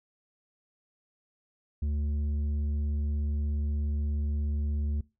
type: tone with tanh clipping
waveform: sine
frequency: 73.6 Hz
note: D2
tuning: 4 cents sharp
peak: -28 dBFS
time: 1.82-5.01 s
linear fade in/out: 5 ms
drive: 7 dB
effects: noise-tail reverb RT60 0.3 s tail -23 dB re dry